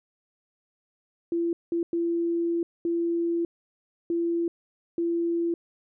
sine tone bursts at uneven times, 338.8 Hz, E4, 48 cents sharp, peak -23 dBFS, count 6, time 1.32-1.53 / 1.72-1.83 / 1.93-2.63 / 2.85-3.45 / 4.1-4.48 / 4.98-5.54 s, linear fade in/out 2 ms, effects none

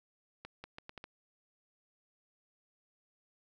accelerating click train, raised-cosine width 0.3 ms, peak -29 dBFS, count 6, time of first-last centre 0.45-1.041 s, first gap 190 ms, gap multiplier 0.76, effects none

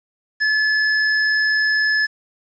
square tone, 1722 Hz, A6, 38 cents flat, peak -16 dBFS, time 0.4-2.07 s, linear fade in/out 20 ms, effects resampled to 16000 Hz + 8-bit

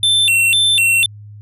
square tone with vibrato, 3104 Hz, G7, 18 cents flat, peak -11 dBFS, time 0.03-1.06 s, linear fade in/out 2 ms, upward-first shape square, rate 2 Hz, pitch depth 230 cents each way, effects added 104 Hz sine -33 dBFS peak until 1.41 s + resampled to 32000 Hz

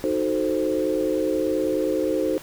sine chord, D# diminished seventh, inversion none, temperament equal, 311.1 / 370 / 440 / 523.3 Hz, D#4 / F#4 / A4 / C5, 0 / 0 / 0 / 0 cents, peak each -25 / -27 / -27 / -25 dBFS, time 0.04-2.38 s, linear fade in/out 0 ms, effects pink hiss -42 dBFS RMS until 2.42 s

